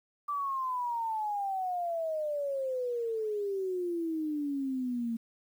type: exponential sweep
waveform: sine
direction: down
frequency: 1174.7 to 226.4 Hz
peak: -30 dBFS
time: 0.28-5.17 s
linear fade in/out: 10 ms
effects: 10-bit